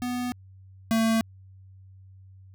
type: tone pair in turn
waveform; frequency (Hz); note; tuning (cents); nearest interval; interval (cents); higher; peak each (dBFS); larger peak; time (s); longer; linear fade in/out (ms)
square; 246.9 / 224.8; B3 / A3; 0 / +37; major second; 163; first; -28 / -21; second; 0.02-0.32 / 0.91-1.21; neither; 0
effects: added 95 Hz sine -47 dBFS peak until 2.54 s